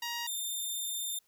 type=tone pair in turn; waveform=10% pulse; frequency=945 / 3608 Hz; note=A#5 / A7; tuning=+23 / +43 cents; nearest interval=octave + major seventh; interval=2320 cents; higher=second; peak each=-26 dBFS; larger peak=neither; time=0.02-0.27 / 0.27-1.19 s; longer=second; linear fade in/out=5 ms; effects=white hiss -71 dBFS RMS until 1.27 s